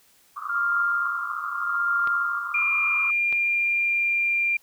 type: band-pass noise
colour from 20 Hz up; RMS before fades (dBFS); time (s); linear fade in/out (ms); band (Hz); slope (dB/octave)
white; -33; 0.36-3.11; 10; 1100 to 1300; 96
type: tone with tremolo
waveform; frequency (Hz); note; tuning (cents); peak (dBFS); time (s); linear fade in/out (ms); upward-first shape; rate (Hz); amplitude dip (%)
sine; 1397; F6; 0; -20; 0.49-2.62; 5; sine; 0.83; 75
type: clicks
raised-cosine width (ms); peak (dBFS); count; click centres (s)
0.3; -20; 2; 2.074 / 3.326
type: tone with pitch glide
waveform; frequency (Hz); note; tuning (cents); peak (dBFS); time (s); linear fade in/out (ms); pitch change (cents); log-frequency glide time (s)
sine; 2400 to 2385; D7 to D7; +37 to +26; -20; 2.54-4.57; 5; -11; 3.14-4.45
effects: white hiss -59 dBFS RMS until 4.62 s